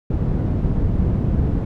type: low-pass noise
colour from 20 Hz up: white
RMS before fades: -19 dBFS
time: 0.1-1.65 s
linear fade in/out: 5 ms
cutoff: 150 Hz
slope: 12 dB/octave
effects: none